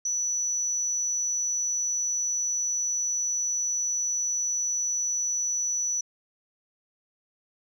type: tone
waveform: sine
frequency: 5930 Hz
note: F#8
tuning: 3 cents sharp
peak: -24 dBFS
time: 0.05-6.01 s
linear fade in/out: 5 ms
effects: tanh soft clip ceiling -20 dBFS